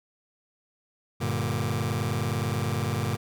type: chord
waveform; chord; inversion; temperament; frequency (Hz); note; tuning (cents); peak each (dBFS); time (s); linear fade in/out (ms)
sawtooth; G minor; none; just; 98 / 117.6 / 147; G2 / Bb2 / D3; 0 / +16 / +2; -26 / -25 / -27; 1.2-3.17; 20
effects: none